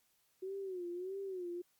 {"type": "tone with vibrato", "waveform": "sine", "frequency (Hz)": 370, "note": "F#4", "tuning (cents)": 0, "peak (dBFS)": -39, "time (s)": [0.42, 1.62], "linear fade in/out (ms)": 10, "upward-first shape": "sine", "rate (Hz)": 1.6, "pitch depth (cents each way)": 110, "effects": ["white hiss -75 dBFS RMS until 1.79 s", "Opus 48 kbps"]}